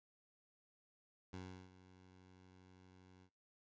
15% pulse tone with ADSR envelope, 92.5 Hz, F#2, in tune, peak -40 dBFS, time 1.33-3.3 s, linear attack 4 ms, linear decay 360 ms, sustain -16 dB, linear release 76 ms, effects noise-tail reverb RT60 0.4 s tail -25 dB re dry + resampled to 16000 Hz

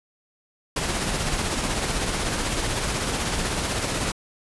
pink noise with tremolo, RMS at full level -24 dBFS, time 0.76-4.12 s, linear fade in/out 5 ms, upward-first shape sine, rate 16 Hz, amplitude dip 35%, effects resampled to 24000 Hz

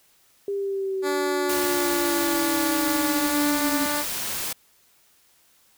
sine linear sweep, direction down, 401.1 to 277.3 Hz, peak -24 dBFS, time 0.48-3.86 s, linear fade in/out 2 ms
10% pulse tone with pitch glide, 288 to 293.9 Hz, D4 to D4, -34 to +1 cents, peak -17 dBFS, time 1.02-4.05 s, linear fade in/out 50 ms, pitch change +35 cents, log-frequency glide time 3.17-3.54 s
white noise, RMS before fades -29 dBFS, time 1.49-4.53 s, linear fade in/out 5 ms
effects white hiss -60 dBFS RMS until 5.77 s

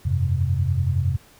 sine chord, F suspended second, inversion none, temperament equal, 87.31 / 98 / 130.81 Hz, F2 / G2 / C3, 0 / 0 / 0 cents, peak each -22 / -24 / -23 dBFS, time 0.05-1.17 s, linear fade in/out 10 ms, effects pink hiss -52 dBFS RMS until 1.39 s

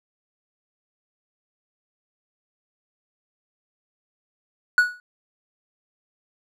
triangle tone with exponential decay, 1466 Hz, F#6, 16 cents flat, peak -8 dBFS, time 4.78-5 s, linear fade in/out 1 ms, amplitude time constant 47 ms, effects none

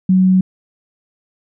sine tone, 186.5 Hz, F#3, 14 cents sharp, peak -8 dBFS, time 0.09-0.41 s, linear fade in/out 5 ms, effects none

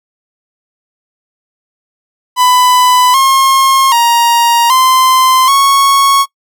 45% pulse tone with pitch steps, 998 / 1074 / 940 / 1036 / 1104 Hz, B5 / C6 / A#5 / C6 / C#6, +18 / +45 / +14 / -17 / -7 cents, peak -6 dBFS, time 2.36-6.26 s, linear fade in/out 50 ms, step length 780 ms, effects noise-tail reverb RT60 0.1 s tail -22 dB re dry

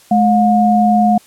sine tone pair together, 213.1 / 716.8 Hz, G#3 / F5, +45 / +45 cents, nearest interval octave + major sixth, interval 2100 cents, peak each -11 dBFS, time 0.11-1.18 s, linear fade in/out 5 ms, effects white hiss -46 dBFS RMS until 1.26 s + low-pass 12000 Hz 12 dB/octave

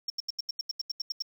sine tone bursts, 5480 Hz, F8, 34 cents flat, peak -27 dBFS, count 12, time 0.08-1.223 s, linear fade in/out 5 ms, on 21 ms, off 81 ms, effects tanh soft clip ceiling -25 dBFS + 9-bit

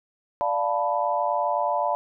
sine chord, B half-diminished seventh, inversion first, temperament equal, 587.3 / 698.5 / 880 / 987.8 Hz, D5 / F5 / A5 / B5, 0 / 0 / 0 / 0 cents, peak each -27 dBFS, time 0.41-1.95 s, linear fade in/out 0 ms, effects none

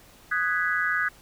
sine chord, G# minor seventh, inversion second, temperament equal with one note detuned, 1244.5 / 1486.8 / 1661.2 / 1975.5 Hz, D#6 / F#6 / G#6 / B6, 0 / +8 / 0 / 0 cents, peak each -30 / -27 / -26 / -32 dBFS, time 0.31-1.09 s, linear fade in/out 10 ms, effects pink hiss -53 dBFS RMS until 1.21 s

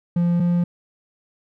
triangle tone pair in turn, 173.1 / 174.3 Hz, F3 / F3, -15 / -3 cents, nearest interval unison, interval 12 cents, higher second, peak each -14 dBFS, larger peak neither, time 0.16-0.4 / 0.4-0.64 s, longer neither, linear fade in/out 5 ms, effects none

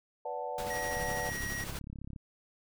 sine chord, B minor seventh, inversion none, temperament equal with one note detuned, 493.9 / 581.6 / 740 / 880 Hz, B4 / D5 / F#5 / A5, 0 / -17 / 0 / 0 cents, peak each -40 dBFS, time 0.25-1.3 s, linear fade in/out 5 ms
pink noise with tremolo, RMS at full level -40 dBFS, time 0.58-1.79 s, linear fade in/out 2 ms, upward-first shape sine, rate 12 Hz, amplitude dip 40%
square tone, 1900 Hz, A#6, 33 cents sharp, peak -37 dBFS, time 0.7-1.64 s, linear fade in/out 5 ms
click train, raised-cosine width 5 ms, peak -31 dBFS, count 42, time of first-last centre 0.97-2.162 s, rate 34.4 Hz
effects none

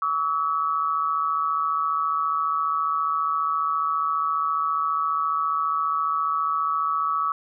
sine tone pair together, 1139.3 / 1294 Hz, C#6 / E6, +47 / -32 cents, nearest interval major second, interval 221 cents, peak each -24 dBFS, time 0.02-7.32 s, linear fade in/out 2 ms, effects none

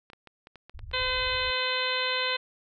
clicks, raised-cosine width 0.3 ms, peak -31 dBFS, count 8, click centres 0.101 / 0.133 / 0.273 / 0.471 / 0.557 / 0.696 / 0.792 / 0.914 s
pink low-pass noise, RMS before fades -41 dBFS, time 0.74-1.51 s, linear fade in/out 10 ms, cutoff 110 Hz, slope 96 dB/octave
harmonic tone, 510 Hz, C5, 44 cents flat, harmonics 1 / 2 / 3 / 4 / 5 / 6 / 7 / 8, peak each -34 / -34 / -34 / -34 / -34 / -34 / -34 / -34 dBFS, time 0.93-2.37 s, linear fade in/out 10 ms
effects none

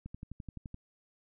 click train, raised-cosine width 5 ms, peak -30 dBFS, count 9, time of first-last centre 0.06-0.744 s, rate 11.7 Hz, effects none

